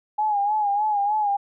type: tone with vibrato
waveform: sine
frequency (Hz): 830.6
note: G#5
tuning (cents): 0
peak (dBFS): -19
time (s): 0.18-1.37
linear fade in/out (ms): 10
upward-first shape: sine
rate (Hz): 3.3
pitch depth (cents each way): 65
effects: none